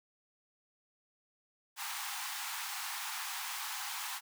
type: high-pass noise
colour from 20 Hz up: pink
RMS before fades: -40 dBFS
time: 1.76-4.21 s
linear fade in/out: 50 ms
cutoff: 770 Hz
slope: 96 dB/octave
effects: none